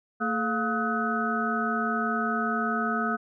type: tone cluster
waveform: sine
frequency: 226.2 / 429.5 / 704 / 1272 / 1493 Hz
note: A3 / A4 / F5 / D#6 / F#6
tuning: +48 / -42 / +14 / +38 / +15 cents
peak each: -29 / -35 / -33 / -29 / -31 dBFS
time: 0.2-3.17 s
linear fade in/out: 20 ms
effects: none